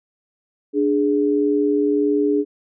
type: tone pair together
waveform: sine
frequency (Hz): 293.7 / 415.3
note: D4 / G#4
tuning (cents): 0 / 0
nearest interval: tritone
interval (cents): 600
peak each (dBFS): -18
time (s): 0.73-2.45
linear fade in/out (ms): 50
effects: none